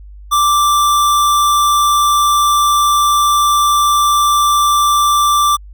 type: tone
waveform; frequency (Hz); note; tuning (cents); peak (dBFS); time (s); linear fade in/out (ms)
square; 1174.7; D6; 0; -10; 0.31-5.57; 20
effects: added 50 Hz sine -32 dBFS peak until 5.73 s